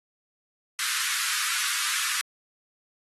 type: high-pass noise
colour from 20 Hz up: pink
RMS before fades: -28 dBFS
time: 0.79-2.21 s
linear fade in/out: 0 ms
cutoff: 1200 Hz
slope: 48 dB/octave
effects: AAC 32 kbps